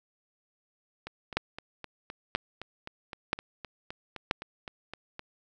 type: two click trains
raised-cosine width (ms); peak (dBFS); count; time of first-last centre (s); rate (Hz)
0.3; -23 / -9; 17 / 4; 1.07-5.194 / 1.37-4.311; 3.88 / 1.02
effects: none